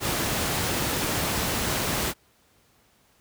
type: noise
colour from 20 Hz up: pink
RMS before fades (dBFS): -26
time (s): 0-2.14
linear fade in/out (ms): 50
effects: pink hiss -62 dBFS RMS until 3.2 s + high-pass 60 Hz 12 dB/octave